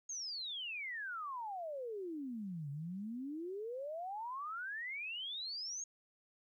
sine exponential two-way sweep, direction down then up, 6645 to 138 to 6645 Hz, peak -40 dBFS, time 0.09-5.84 s, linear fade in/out 5 ms, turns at 2.7 s, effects 13-bit

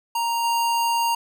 square tone with level steps, 932.3 Hz, A#5, in tune, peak -22 / -20 dBFS, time 0.15-1.15 s, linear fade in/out 5 ms, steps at 0.43 s, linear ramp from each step 20 ms, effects none

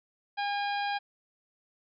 harmonic tone with a mistuned harmonic, 812 Hz, G#5, 39 cents flat, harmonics 1 / 2 / 3 / 4 / 5 / 6, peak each -30 / -36 / -40 / -42 / -44 / -46 dBFS, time 0.37-0.99 s, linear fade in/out 20 ms, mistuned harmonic 5, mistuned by -20 cents, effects none

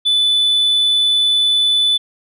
sine tone, 3490 Hz, A7, 15 cents flat, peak -9 dBFS, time 0.05-1.98 s, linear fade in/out 20 ms, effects tanh soft clip ceiling -10 dBFS

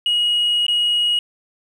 sine tone with dropouts, 2895 Hz, F#7, 38 cents flat, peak -13 dBFS, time 0.06-1.19 s, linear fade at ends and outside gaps 2 ms, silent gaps 0.666-0.682 s, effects tanh soft clip ceiling -13 dBFS + 8-bit

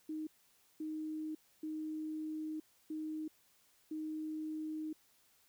sine tone bursts at uneven times, 311.1 Hz, D#4, in tune, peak -38 dBFS, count 5, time 0.09-0.27 / 0.8-1.35 / 1.63-2.6 / 2.9-3.28 / 3.91-4.93 s, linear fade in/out 5 ms, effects white hiss -70 dBFS RMS until 5.48 s

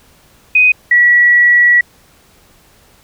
sine tone pair in turn, 2500 / 1935.1 Hz, D#7 / B6, +8 / -36 cents, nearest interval major third, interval 444 cents, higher first, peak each -5 dBFS, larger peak neither, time 0.55-0.72 / 0.91-1.81 s, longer second, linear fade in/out 5 ms, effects pink hiss -48 dBFS RMS until 3.03 s

